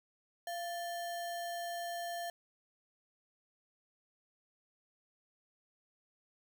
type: tone with sample-and-hold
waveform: sine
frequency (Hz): 689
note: F5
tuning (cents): -24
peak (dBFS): -37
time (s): 0.47-2.3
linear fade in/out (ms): 2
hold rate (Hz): 2450
effects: none